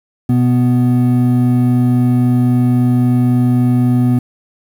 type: tone pair together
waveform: triangle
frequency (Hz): 123.7 / 247.4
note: B2 / B3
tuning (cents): +3 / +3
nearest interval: octave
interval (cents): 1200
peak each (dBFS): -10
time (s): 0.29-4.19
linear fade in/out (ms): 5
effects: 7-bit